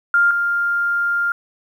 sine tone pair in turn, 1400 / 1400 Hz, F6 / F6, +4 / +4 cents, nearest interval unison, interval 0 cents, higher neither, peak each -11 / -16 dBFS, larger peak first, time 0.14-0.31 / 0.31-1.32 s, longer second, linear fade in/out 2 ms, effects 8-bit

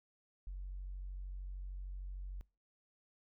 sine tone, 46.6 Hz, F#1, 13 cents sharp, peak -40 dBFS, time 0.47-2.41 s, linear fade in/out 0 ms, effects noise-tail reverb RT60 0.3 s tail -24 dB re dry + tanh soft clip ceiling -37 dBFS

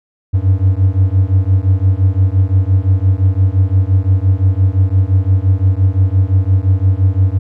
triangle beating tone pair, 92.2 / 98 Hz, F#2 / G2, -6 / 0 cents, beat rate 5.8 Hz, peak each -10 dBFS, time 0.33-7.39 s, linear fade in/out 20 ms, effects none

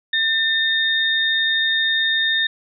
sine tone pair together, 1797 / 3676 Hz, A6 / A#7, +36 / -25 cents, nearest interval octave, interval 1239 cents, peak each -19 dBFS, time 0.13-2.47 s, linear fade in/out 5 ms, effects none

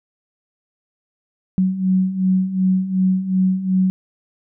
sine beating tone pair, 185.2 / 187.9 Hz, F#3 / F#3, +2 / +27 cents, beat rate 2.7 Hz, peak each -21 / -16 dBFS, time 1.58-3.9 s, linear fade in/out 0 ms, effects none

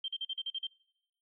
sine tone bursts, 3149 Hz, G7, 7 cents sharp, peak -33 dBFS, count 8, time 0.04-0.67 s, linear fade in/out 5 ms, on 42 ms, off 42 ms, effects noise-tail reverb RT60 0.9 s tail -26 dB re dry

